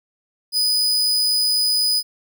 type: tone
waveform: 40% pulse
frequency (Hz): 4978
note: D#8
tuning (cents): 0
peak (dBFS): -15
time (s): 0.52-2.03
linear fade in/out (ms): 50
effects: none